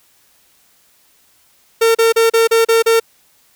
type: tone bursts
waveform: 45% pulse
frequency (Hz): 455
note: A#4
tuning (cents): -42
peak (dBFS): -9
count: 7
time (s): 1.81-3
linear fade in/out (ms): 10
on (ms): 140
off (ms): 35
effects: white hiss -54 dBFS RMS until 3.55 s